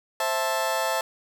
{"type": "chord", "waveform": "30% pulse", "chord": "A minor", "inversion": "first", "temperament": "just", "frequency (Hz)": [528, 660, 880], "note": ["C5", "E5", "A5"], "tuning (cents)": [16, 2, 0], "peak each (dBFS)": [-27, -25, -25], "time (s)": [0.2, 1.01], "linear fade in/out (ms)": 2, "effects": []}